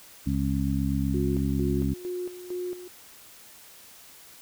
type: harmonic tone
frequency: 68.1 Hz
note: C#2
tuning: 30 cents flat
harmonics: 1 / 2 / 3 / 4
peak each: -29 / -29 / -29 / -29 dBFS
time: 0.26-1.94 s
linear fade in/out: 10 ms
type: tone with tremolo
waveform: sine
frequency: 359.6 Hz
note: F#4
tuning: 49 cents flat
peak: -29 dBFS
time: 1.14-2.88 s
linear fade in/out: 5 ms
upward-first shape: square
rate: 2.2 Hz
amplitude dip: 70%
effects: white hiss -50 dBFS RMS until 4.41 s